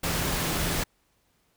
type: tone in noise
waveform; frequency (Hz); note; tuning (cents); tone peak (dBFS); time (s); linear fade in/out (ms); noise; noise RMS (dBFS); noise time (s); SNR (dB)
sine; 164.81; E3; 0; -35; 0.03-0.84; 10; pink; -28; 0.03-0.84; -10
effects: pink hiss -69 dBFS RMS until 1.56 s